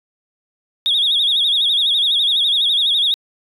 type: tone with vibrato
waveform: sine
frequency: 3520 Hz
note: A7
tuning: in tune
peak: -12 dBFS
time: 0.86-3.14 s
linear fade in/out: 0 ms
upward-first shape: sine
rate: 12 Hz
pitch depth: 130 cents each way
effects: tanh soft clip ceiling -9 dBFS